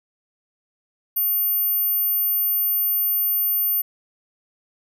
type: tone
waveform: sine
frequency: 13500 Hz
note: G#9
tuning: 27 cents sharp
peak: -18 dBFS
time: 1.16-3.82 s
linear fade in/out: 10 ms
effects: none